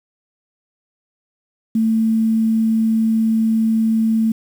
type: tone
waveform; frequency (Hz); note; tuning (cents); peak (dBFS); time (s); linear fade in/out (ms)
sine; 222.9; A3; +23; -13; 1.75-4.32; 5
effects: 7-bit